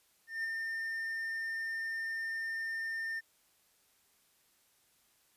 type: tone with ADSR envelope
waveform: triangle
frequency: 1808 Hz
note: A6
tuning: 47 cents sharp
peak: -30 dBFS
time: 0.27-3.21 s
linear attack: 170 ms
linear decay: 14 ms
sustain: -3 dB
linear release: 27 ms
effects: white hiss -70 dBFS RMS until 5.36 s + resampled to 32000 Hz